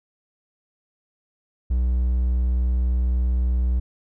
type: tone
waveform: triangle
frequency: 61.74 Hz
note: B1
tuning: in tune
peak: -16 dBFS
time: 1.7-3.8 s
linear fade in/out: 10 ms
effects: none